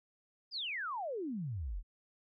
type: exponential sweep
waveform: sine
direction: down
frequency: 5150 to 36.26 Hz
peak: -36 dBFS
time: 0.51-1.83 s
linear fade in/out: 50 ms
effects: none